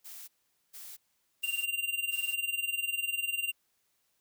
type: noise bursts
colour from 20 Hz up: blue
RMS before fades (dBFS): -46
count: 4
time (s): 0.04-2.35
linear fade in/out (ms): 20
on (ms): 240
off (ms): 450
type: tone with tremolo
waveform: square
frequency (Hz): 2780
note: F7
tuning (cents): -9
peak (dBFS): -28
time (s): 1.43-3.52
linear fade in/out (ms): 10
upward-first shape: sine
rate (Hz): 20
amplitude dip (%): 80
effects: white hiss -75 dBFS RMS until 4.2 s